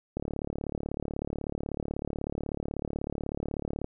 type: click train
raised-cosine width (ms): 2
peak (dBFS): -19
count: 134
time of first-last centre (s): 0.17-3.844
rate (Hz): 36.2
effects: none